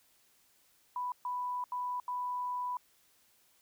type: tone bursts at uneven times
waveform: sine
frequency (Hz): 990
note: B5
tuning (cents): +4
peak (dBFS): -33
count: 4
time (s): 0.96-1.12 / 1.25-1.64 / 1.72-2 / 2.08-2.77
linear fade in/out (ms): 2
effects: white hiss -68 dBFS RMS until 3.61 s